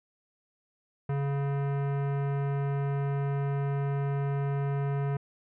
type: tone with hard clipping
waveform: sine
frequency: 140.1 Hz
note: C#3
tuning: 19 cents sharp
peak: -29 dBFS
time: 1.09-5.17 s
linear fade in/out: 5 ms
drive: 18 dB
effects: resampled to 8000 Hz